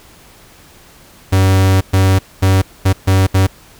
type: tone bursts at uneven times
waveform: 45% pulse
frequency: 95.2 Hz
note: F#2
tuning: 50 cents sharp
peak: -8 dBFS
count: 6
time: 1.32-1.81 / 1.93-2.19 / 2.42-2.62 / 2.85-2.93 / 3.07-3.27 / 3.34-3.47 s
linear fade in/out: 10 ms
effects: pink hiss -43 dBFS RMS until 3.79 s